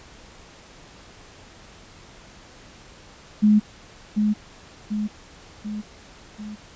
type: tone with echo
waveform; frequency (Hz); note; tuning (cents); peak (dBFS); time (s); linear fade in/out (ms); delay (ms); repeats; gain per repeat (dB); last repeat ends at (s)
sine; 211; G#3; +28; -12; 3.42-3.6; 20; 740; 4; -5; 6.56
effects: pink hiss -47 dBFS RMS until 6.75 s + resampled to 16000 Hz